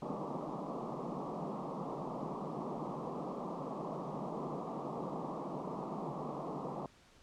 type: band-pass noise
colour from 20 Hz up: pink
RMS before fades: -41 dBFS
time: 0.02-6.86 s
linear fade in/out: 2 ms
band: 140 to 1200 Hz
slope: 96 dB/octave
effects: pink hiss -63 dBFS RMS until 7.22 s + low-pass 7000 Hz 12 dB/octave